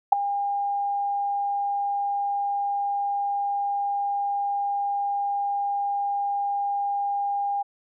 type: tone with ADSR envelope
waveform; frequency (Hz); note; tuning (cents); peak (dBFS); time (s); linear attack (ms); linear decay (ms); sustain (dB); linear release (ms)
sine; 806; G5; +48; -7; 0.12-7.63; 8; 5; -16; 14
effects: none